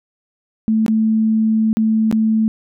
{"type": "tone with dropouts", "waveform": "sine", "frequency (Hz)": 220, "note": "A3", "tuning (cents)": 0, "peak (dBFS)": -12, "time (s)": [0.68, 2.48], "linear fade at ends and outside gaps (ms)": 0, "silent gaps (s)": [[0.863, 0.881], [1.73, 1.77], [2.113, 2.126]], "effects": []}